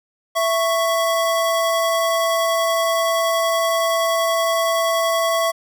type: tone pair together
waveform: square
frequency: 663.1 / 1108.7 Hz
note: E5 / C#6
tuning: +10 / 0 cents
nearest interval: major sixth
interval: 890 cents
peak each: -19 / -22 dBFS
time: 0.35-5.52 s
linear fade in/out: 20 ms
effects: none